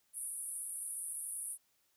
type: band-pass noise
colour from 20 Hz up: white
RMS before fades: -42 dBFS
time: 0.13-1.58 s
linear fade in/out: 50 ms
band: 9200 to 11000 Hz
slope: 96 dB/octave
effects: white hiss -75 dBFS RMS until 1.96 s